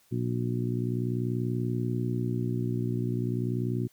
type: harmonic tone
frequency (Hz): 60.4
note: B1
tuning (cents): -38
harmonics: 2 / 3 / 4 / 5 / 6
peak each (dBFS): -29 / -35 / -34 / -37 / -36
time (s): 0.11-3.88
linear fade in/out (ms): 20
effects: white hiss -64 dBFS RMS until 3.92 s